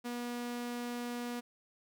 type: tone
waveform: sawtooth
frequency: 241.4 Hz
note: B3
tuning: 39 cents flat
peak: -33 dBFS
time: 0.04-1.41 s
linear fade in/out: 20 ms
effects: none